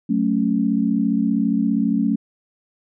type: chord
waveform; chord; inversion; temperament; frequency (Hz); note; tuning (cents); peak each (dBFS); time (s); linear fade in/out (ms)
sine; F# minor; none; equal; 185 / 220 / 277.2; F#3 / A3 / C#4; 0 / 0 / 0; -23 / -19 / -21; 0.09-2.16; 10
effects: none